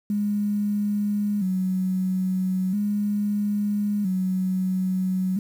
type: tone with vibrato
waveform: sine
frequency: 196 Hz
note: G3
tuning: in tune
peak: -21 dBFS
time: 0.1-5.39 s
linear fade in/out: 2 ms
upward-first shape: square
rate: 0.38 Hz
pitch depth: 88 cents each way
effects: 8-bit